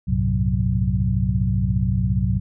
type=tone cluster; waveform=sine; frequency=64 / 97.5 / 112.2 / 129.3 / 184.9 Hz; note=C2 / G2 / A2 / C3 / F#3; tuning=-38 / -9 / +34 / -20 / -1 cents; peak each=-24 dBFS; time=0.07-2.4 s; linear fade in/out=20 ms; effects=none